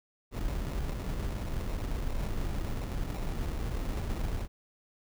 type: noise with sample-and-hold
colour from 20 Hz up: brown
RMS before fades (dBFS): -33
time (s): 0.31-4.48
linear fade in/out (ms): 50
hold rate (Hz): 1575
effects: none